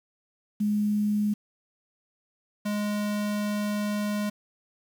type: tone pair in turn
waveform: sine / square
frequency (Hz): 208.7 / 207.8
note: G#3 / G#3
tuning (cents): +9 / +1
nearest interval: unison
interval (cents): 8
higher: first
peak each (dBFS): -22 / -27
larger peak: first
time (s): 0.6-1.34 / 2.65-4.3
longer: second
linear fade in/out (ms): 10
effects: 8-bit